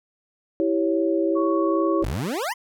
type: chord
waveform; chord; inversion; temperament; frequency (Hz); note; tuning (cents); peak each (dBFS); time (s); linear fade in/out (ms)
sine; C# diminished; first; equal; 329.6 / 392 / 554.4; E4 / G4 / C#5; 0 / 0 / 0; -21 / -25 / -25; 0.6-2.04; 0
type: tone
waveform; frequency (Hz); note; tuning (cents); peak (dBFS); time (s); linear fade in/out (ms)
sine; 1114; C#6; +8; -27; 1.35-2.03; 20
type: exponential sweep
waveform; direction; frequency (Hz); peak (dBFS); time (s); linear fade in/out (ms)
25% pulse; up; 38.89 to 1076; -21; 2.02-2.54; 20
effects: none